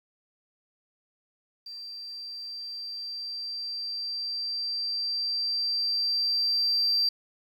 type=tone with level ramp; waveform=sine; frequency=4699 Hz; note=D8; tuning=in tune; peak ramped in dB=-38 to -20 dBFS; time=1.66-7.09 s; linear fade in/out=5 ms; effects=tanh soft clip ceiling -18 dBFS + 10-bit